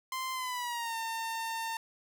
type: tone with pitch glide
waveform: sawtooth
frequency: 1041 to 906.2 Hz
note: C6 to A#5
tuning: -9 to -49 cents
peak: -30 dBFS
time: 0.12-1.77 s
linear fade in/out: 2 ms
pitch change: -240 cents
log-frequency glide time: 0.33-0.96 s
effects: none